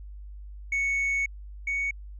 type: tone pair in turn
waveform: sine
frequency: 2217 / 2229 Hz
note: C#7 / C#7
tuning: 0 / +9 cents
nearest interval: unison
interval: 9 cents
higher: second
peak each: -21 / -24 dBFS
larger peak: first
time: 0.72-1.26 / 1.67-1.91 s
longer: first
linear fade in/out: 5 ms
effects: tanh soft clip ceiling -23 dBFS + added 50 Hz sine -39 dBFS peak until 2.19 s